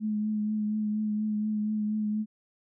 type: tone with vibrato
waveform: sine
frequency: 212.8 Hz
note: G#3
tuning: 42 cents sharp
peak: -26 dBFS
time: 0-2.26 s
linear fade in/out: 50 ms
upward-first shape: triangle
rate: 4.2 Hz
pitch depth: 25 cents each way
effects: none